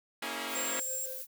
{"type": "chord", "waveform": "5% pulse", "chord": "A# half-diminished seventh", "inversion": "none", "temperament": "equal with one note detuned", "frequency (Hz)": [233.1, 277.2, 322.5, 415.3], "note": ["A#3", "C#4", "E4", "G#4"], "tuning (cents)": [0, 0, -38, 0], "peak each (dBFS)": [-29, -29, -29, -32], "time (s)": [0.22, 0.8], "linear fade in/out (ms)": 5}
{"type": "noise", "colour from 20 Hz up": "violet", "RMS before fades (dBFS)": -41, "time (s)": [0.47, 1.27], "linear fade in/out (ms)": 50}
{"type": "tone", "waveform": "sine", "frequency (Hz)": 7500, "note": "A#8", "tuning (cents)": 10, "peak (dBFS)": -34, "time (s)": [0.55, 1.06], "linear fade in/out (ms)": 5}
{"type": "tone with tremolo", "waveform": "triangle", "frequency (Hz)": 521, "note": "C5", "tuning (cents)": -7, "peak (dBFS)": -39, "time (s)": [0.55, 1.22], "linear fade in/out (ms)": 10, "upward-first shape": "sine", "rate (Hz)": 5.9, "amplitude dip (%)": 70}
{"effects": []}